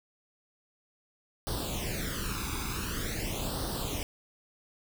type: noise with flanger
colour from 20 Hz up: pink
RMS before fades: -34 dBFS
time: 1.47-4.03 s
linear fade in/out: 0 ms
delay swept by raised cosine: 0.21 to 0.82 ms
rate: 0.46 Hz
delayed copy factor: +0.8
effects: none